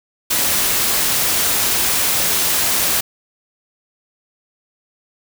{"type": "noise", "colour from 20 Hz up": "white", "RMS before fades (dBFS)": -17, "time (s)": [0.3, 3.01], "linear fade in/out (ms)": 10, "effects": []}